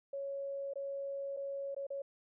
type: tone with dropouts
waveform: sine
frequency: 554.4 Hz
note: C#5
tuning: in tune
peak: -37 dBFS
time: 0.13-2.02 s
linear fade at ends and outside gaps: 5 ms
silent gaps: 0.736-0.756 / 1.366-1.37 / 1.747-1.764 / 1.868-1.903 s
effects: none